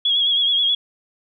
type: tone with vibrato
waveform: sine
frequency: 3322 Hz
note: G#7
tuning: in tune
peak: -15 dBFS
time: 0.05-0.75 s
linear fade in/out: 5 ms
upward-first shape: sine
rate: 9.4 Hz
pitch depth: 46 cents each way
effects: none